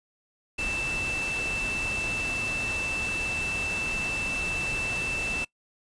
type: tone in noise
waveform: sine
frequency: 2653 Hz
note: E7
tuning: 10 cents sharp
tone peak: -28 dBFS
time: 0.58-5.45 s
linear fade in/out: 10 ms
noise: pink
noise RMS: -35 dBFS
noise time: 0.58-5.45 s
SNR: +4 dB
effects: noise-tail reverb RT60 0.1 s tail -22 dB re dry + resampled to 22050 Hz